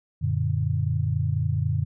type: chord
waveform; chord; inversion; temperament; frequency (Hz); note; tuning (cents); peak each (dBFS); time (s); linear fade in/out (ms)
sine; Gb augmented; none; equal; 92.5 / 116.54 / 146.83; Gb2 / Bb2 / D3; 0 / 0 / 0; -26; 0.21-1.85; 20
effects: none